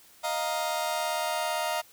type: chord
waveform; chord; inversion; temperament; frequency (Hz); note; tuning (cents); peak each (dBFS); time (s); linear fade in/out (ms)
sawtooth; Eb suspended second; none; just; 622.3 / 700 / 933.4; Eb5 / F5 / Bb5; 0 / +4 / +2; -28; 0.23-1.82; 20
effects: white hiss -56 dBFS RMS until 1.92 s